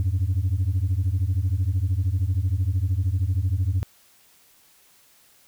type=beating tone pair; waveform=sine; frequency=86.8 / 99.8 Hz; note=F2 / G2; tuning=-10 / +32 cents; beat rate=13 Hz; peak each=-21 dBFS; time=0-3.83 s; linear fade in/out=0 ms; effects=tanh soft clip ceiling -17 dBFS + white hiss -57 dBFS RMS until 5.47 s